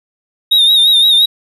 triangle tone with vibrato, 3718 Hz, A#7, 5 cents flat, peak -5 dBFS, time 0.51-1.26 s, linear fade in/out 10 ms, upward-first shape sine, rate 5.8 Hz, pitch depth 62 cents each way, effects none

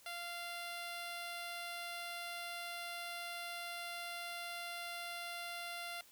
10% pulse tone, 693 Hz, F5, 14 cents flat, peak -34 dBFS, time 0.06-6.01 s, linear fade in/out 2 ms, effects white hiss -63 dBFS RMS until 6.11 s

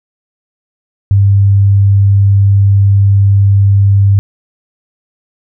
sine tone, 99.4 Hz, G2, 25 cents sharp, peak -4 dBFS, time 1.11-4.19 s, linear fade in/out 0 ms, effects none

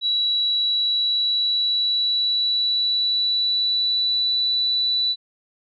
sine tone with pitch glide, 3913 to 3963 Hz, B7 to B7, -17 to +5 cents, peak -18 dBFS, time 0.01-5.16 s, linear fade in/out 50 ms, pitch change +22 cents, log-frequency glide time 0.46-4.39 s, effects none

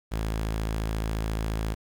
sawtooth tone, 54.3 Hz, A1, 22 cents flat, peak -23 dBFS, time 0.11-1.75 s, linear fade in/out 20 ms, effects 9-bit

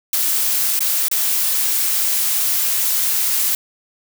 blue noise with dropouts, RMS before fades -18 dBFS, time 0.13-3.55 s, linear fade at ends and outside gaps 2 ms, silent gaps 0.792-0.805 / 1.084-1.113 s, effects none

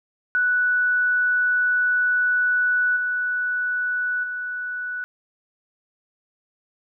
sine tone with level steps, 1480 Hz, F#6, in tune, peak -17 / -21 / -26 dBFS, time 0.35-5.04 s, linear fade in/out 0 ms, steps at 2.96 / 4.23 s, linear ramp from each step 10 ms, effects none

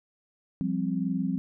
sine chord, F suspended second, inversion none, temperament just, 174.61 / 196.44 / 261.9 Hz, F3 / G3 / C4, 0 / +4 / +2 cents, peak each -30 dBFS, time 0.61-1.38 s, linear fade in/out 0 ms, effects none

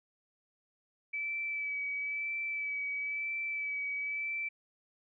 sine tone with vibrato, 2301 Hz, D7, 36 cents flat, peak -33 dBFS, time 1.13-4.49 s, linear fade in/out 10 ms, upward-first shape sine, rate 1 Hz, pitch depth 23 cents each way, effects none

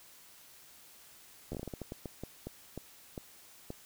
slowing click train, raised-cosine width 2 ms, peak -26 dBFS, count 16, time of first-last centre 1.52-3.704 s, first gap 12 ms, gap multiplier 1.31, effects white hiss -57 dBFS RMS until 3.85 s

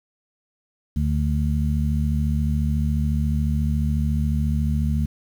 harmonic tone, 74.1 Hz, D2, 16 cents sharp, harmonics 1 / 2 / 3, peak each -21 / -24 / -26 dBFS, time 0.96-5.06 s, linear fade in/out 5 ms, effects 8-bit

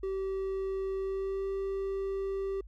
triangle tone with pitch glide, 385.2 to 389.5 Hz, G4 to G4, -30 to -11 cents, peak -29 dBFS, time 0.03-2.61 s, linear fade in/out 5 ms, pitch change +19 cents, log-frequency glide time 0.99-1.48 s, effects added 50 Hz sine -46 dBFS peak until 2.67 s

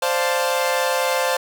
sawtooth chord, D minor seventh, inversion third, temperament equal, 523.3 / 587.3 / 698.5 / 880 Hz, C5 / D5 / F5 / A5, 0 / 0 / 0 / 0 cents, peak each -17 / -23 / -22 / -22 dBFS, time 0.02-1.37 s, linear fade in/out 5 ms, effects none

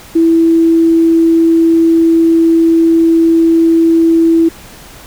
sine tone, 329.6 Hz, E4, in tune, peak -5 dBFS, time 0.15-4.49 s, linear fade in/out 10 ms, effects pink hiss -35 dBFS RMS until 5.06 s

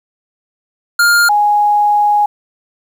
square / sine tone pair in turn, 1407 / 829.9 Hz, F6 / G#5, +12 / -1 cents, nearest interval major sixth, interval 913 cents, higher first, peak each -8 dBFS, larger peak neither, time 0.99-1.29 / 1.29-2.26 s, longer second, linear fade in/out 5 ms, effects 7-bit

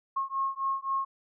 sine beating tone pair, 1081 / 1084.8 Hz, C#6 / C#6, -44 / -38 cents, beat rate 3.8 Hz, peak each -31 dBFS, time 0.16-1.05 s, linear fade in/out 10 ms, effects none

